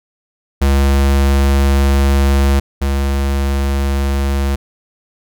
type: tone pair in turn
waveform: square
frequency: 69 / 69 Hz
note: C#2 / C#2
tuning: -7 / -7 cents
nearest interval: unison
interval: 0 cents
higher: neither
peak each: -10 / -14 dBFS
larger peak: first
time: 0.61-2.6 / 2.81-4.56 s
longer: first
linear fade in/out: 10 ms
effects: none